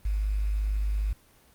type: tone with quantisation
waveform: sine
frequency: 51.2 Hz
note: G#1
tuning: 24 cents flat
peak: -24 dBFS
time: 0.05-1.13 s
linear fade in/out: 5 ms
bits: 8
effects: pink hiss -59 dBFS RMS until 1.54 s + Opus 24 kbps